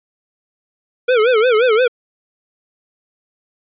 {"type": "tone with vibrato", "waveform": "square", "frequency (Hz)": 467.3, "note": "A#4", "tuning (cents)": 4, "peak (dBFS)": -11, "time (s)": [1.08, 1.88], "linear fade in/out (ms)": 10, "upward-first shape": "sine", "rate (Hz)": 5.7, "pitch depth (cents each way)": 170, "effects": ["resampled to 8000 Hz"]}